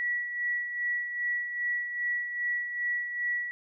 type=tone with tremolo; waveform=sine; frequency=1938 Hz; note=B6; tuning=33 cents flat; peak=-26 dBFS; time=0-3.51 s; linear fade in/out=0 ms; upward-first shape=sine; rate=2.5 Hz; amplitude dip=55%; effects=none